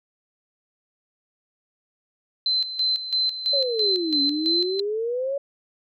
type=tone with tremolo; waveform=sine; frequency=4071 Hz; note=C8; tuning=48 cents flat; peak=-19 dBFS; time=2.46-4.8 s; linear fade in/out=2 ms; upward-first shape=square; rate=3 Hz; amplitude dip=70%
type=exponential two-way sweep; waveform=sine; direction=down then up; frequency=577 to 277.2 to 568 Hz; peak=-23 dBFS; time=3.53-5.38 s; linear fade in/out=5 ms; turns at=4.22 s
effects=none